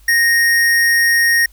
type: tone with amplitude modulation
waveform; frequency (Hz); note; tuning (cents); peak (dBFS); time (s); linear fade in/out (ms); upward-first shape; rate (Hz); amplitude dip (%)
square; 1860; A#6; -4; -10; 0.08-1.46; 5; sine; 184; 25
effects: added 50 Hz sine -43 dBFS peak until 1.52 s + white hiss -53 dBFS RMS until 1.52 s